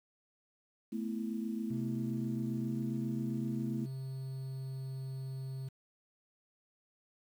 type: chord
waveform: sine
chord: A suspended second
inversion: none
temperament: just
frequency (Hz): 220 / 247.5 / 330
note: A3 / B3 / E4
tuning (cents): 0 / +4 / +2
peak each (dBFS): -36 / -41 / -42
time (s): 0.92-3.86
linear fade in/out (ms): 10
type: tone with pitch glide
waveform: triangle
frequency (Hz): 129.9 to 132.86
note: C3 to C3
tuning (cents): -12 to +27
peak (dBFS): -36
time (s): 1.7-5.69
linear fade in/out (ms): 10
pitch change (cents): +39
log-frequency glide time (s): 2.62-2.75
effects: 10-bit